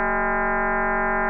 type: tone with frequency modulation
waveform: sine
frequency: 383 Hz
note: G4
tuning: 40 cents flat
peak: -19 dBFS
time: 0-1.29 s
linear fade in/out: 0 ms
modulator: 203 Hz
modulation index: 7.3
effects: none